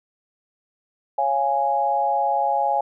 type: chord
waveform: sine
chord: Db major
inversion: none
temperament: equal with one note detuned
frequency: 554.4 / 692.8 / 830.6 Hz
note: Db5 / F5 / Ab5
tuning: 0 / -14 / 0 cents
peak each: -26 / -24 / -20 dBFS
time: 1.18-2.81 s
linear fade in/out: 5 ms
effects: none